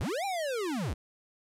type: linear two-way sweep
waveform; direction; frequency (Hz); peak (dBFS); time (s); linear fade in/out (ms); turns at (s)
square; up then down; 34.65 to 815 to 47.07; -31; 0-0.94; 10; 0.25
effects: low-pass 12000 Hz 12 dB/octave